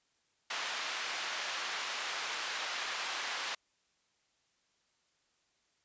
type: band-pass noise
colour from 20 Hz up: pink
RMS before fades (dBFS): -38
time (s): 0.5-3.55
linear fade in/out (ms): 5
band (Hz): 1100 to 5100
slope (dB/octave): 12
effects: white hiss -75 dBFS RMS until 5.84 s + resampled to 16000 Hz